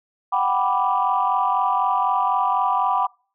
sine chord, G major seventh, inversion third, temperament equal, 740 / 784 / 987.8 / 1174.7 Hz, F#5 / G5 / B5 / D6, 0 / 0 / 0 / 0 cents, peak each -24 / -23 / -21 / -23 dBFS, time 0.32-3.07 s, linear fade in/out 10 ms, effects noise-tail reverb RT60 0.4 s tail -26 dB re dry + tanh soft clip ceiling -8 dBFS

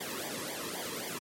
pink noise with flanger, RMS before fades -38 dBFS, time 0-1.19 s, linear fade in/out 10 ms, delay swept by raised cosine 0.73 to 1.39 ms, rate 3.8 Hz, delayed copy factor -0.9, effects high-pass 150 Hz 12 dB/octave + MP3 64 kbps

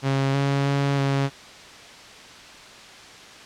sawtooth tone with pitch steps, 136.1 / 139.2 / 140.1 / 137.9 Hz, C#3 / C#3 / C#3 / C#3, -31 / +8 / +19 / -9 cents, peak -16 dBFS, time 0.02-1.3 s, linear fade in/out 50 ms, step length 320 ms, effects white hiss -43 dBFS RMS until 3.45 s + low-pass 5000 Hz 12 dB/octave

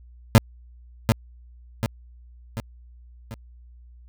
30% pulse tone with echo, 112.3 Hz, A2, 36 cents sharp, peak -6 dBFS, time 0.35-0.38 s, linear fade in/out 0 ms, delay 740 ms, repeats 4, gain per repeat -6 dB, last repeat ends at 3.34 s, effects added 60 Hz sine -45 dBFS peak until 4.08 s

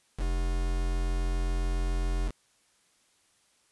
triangle tone with quantisation, 43.65 Hz, F1, in tune, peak -24 dBFS, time 0.17-2.32 s, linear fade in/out 50 ms, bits 6, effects white hiss -67 dBFS RMS until 3.71 s + resampled to 24000 Hz

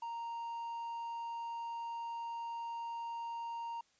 triangle tone with quantisation, 930 Hz, A#5, 4 cents flat, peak -37 dBFS, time 0.02-3.81 s, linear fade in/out 5 ms, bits 11, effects white hiss -72 dBFS RMS until 3.99 s + resampled to 16000 Hz

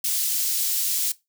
white high-pass noise, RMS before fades -24 dBFS, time 0.04-1.12 s, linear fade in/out 5 ms, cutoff 4400 Hz, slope 12 dB/octave, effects noise-tail reverb RT60 0.2 s tail -19 dB re dry

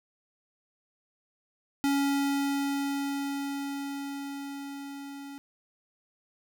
square tone with level ramp, 279.5 Hz, C#4, 14 cents sharp, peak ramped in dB -24 to -41 dBFS, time 1.84-5.38 s, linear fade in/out 0 ms, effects none

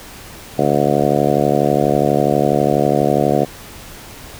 harmonic tone, 72.2 Hz, D2, 29 cents flat, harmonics 2 / 3 / 4 / 5 / 6 / 7 / 8 / 9 / 10, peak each -21 / -21 / -21 / -21 / -21 / -21 / -21 / -21 / -21 dBFS, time 0.58-3.45 s, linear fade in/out 10 ms, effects pink hiss -36 dBFS RMS until 4.39 s

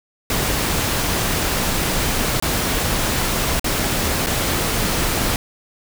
pink noise with dropouts, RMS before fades -20 dBFS, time 0.3-5.36 s, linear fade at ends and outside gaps 1 ms, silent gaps 2.4-2.424 / 3.596-3.643 / 4.262-4.269 s, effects none

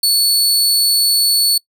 sawtooth tone, 4435 Hz, C#8, in tune, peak -8 dBFS, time 0.03-1.58 s, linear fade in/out 5 ms, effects noise-tail reverb RT60 0.1 s tail -24 dB re dry

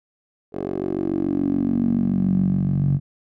10% pulse tone with band-pass filter sweep, 47 Hz, F#1, 28 cents sharp, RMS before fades -21 dBFS, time 0.52-3 s, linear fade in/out 50 ms, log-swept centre 440 to 140 Hz, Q 5.5, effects none

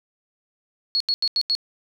sine tone bursts, 4347 Hz, C#8, 35 cents flat, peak -18 dBFS, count 5, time 0.95-1.551 s, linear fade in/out 0 ms, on 53 ms, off 84 ms, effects 9-bit

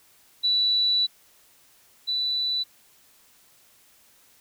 sine tone pair in turn, 3951 / 3971 Hz, B7 / B7, 0 / +9 cents, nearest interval unison, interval 9 cents, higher second, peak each -19 / -23 dBFS, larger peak first, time 0.43-1.07 / 2.07-2.64 s, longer first, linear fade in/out 20 ms, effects white hiss -58 dBFS RMS until 4.4 s

